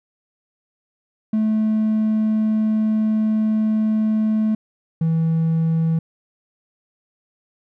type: tone pair in turn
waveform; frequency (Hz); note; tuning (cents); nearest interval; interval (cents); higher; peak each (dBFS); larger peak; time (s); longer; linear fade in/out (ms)
triangle; 217 / 162.8; A3 / E3; -24 / -21; perfect fourth; 497; first; -13; neither; 1.33-4.55 / 5.01-5.99; first; 5
effects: tanh soft clip ceiling -10 dBFS